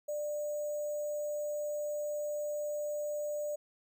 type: tone with sample-and-hold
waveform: sine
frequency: 594 Hz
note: D5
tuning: 20 cents sharp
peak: -33 dBFS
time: 0.08-3.56 s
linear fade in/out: 10 ms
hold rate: 7350 Hz
effects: none